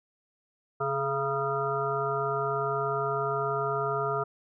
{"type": "harmonic tone with a mistuned harmonic", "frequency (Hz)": 136.8, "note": "C#3", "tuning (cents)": -23, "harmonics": [1, 3, 5, 7, 9, 10], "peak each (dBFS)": [-36, -31, -33, -37, -32, -35], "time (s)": [0.8, 4.24], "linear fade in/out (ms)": 10, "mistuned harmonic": 3, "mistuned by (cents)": 42, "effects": []}